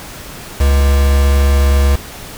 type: tone with quantisation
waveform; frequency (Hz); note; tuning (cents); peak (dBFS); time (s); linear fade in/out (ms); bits
triangle; 69.3; C#2; 0; -6; 0.6-1.96; 5; 3
effects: pink hiss -31 dBFS RMS until 2.37 s